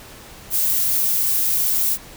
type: noise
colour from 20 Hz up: violet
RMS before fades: -19 dBFS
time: 0.5-1.98 s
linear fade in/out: 50 ms
effects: pink hiss -41 dBFS RMS until 2.16 s